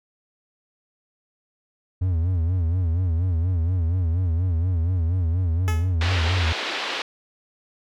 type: tone with vibrato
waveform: triangle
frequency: 86.7 Hz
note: F2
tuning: 12 cents flat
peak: -17 dBFS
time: 2.01-6.53 s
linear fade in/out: 10 ms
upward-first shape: sine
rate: 4.2 Hz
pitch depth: 130 cents each way
type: tone with exponential decay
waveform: 10% pulse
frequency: 428.6 Hz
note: A4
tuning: 45 cents flat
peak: -17 dBFS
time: 5.68-5.95 s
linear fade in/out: 0 ms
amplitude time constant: 58 ms
type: band-pass noise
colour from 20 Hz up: white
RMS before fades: -28 dBFS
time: 6.01-7.02 s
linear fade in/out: 2 ms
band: 280 to 3900 Hz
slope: 24 dB/octave
effects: none